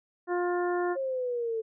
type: harmonic tone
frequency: 353.9 Hz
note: F4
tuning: 23 cents sharp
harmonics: 1 / 2 / 3 / 4 / 5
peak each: -27 / -33 / -37 / -39 / -41 dBFS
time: 0.27-0.97 s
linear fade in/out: 50 ms
type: linear sweep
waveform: sine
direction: down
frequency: 546 to 440 Hz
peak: -28 dBFS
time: 0.95-1.62 s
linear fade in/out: 20 ms
effects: none